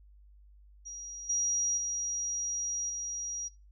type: tone with level steps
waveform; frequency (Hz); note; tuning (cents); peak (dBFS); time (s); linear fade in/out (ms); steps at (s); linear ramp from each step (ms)
sine; 5740; F8; +47; -39 / -26 / -30 / -33; 0.85-3.49; 20; 1.29 / 1.77 / 2.89; 10
effects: noise-tail reverb RT60 0.3 s tail -24 dB re dry + added 50 Hz sine -54 dBFS peak until 3.71 s